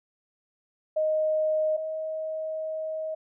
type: tone pair in turn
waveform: sine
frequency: 622.3 / 631 Hz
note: D#5 / D#5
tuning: 0 / +24 cents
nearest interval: unison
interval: 24 cents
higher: second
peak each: -22 / -29 dBFS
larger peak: first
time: 0.96-1.77 / 1.77-3.15 s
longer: second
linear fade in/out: 10 ms
effects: none